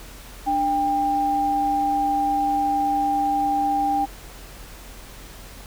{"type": "tone pair together", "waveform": "sine", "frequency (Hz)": [294.9, 796], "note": ["D4", "G5"], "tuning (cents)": [7, 26], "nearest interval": "octave + perfect fourth", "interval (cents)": 1719, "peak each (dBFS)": [-27, -19], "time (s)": [0.46, 4.06], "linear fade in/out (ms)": 20, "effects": ["added 44 Hz sine -42 dBFS peak until 5.66 s", "pink hiss -43 dBFS RMS until 5.66 s"]}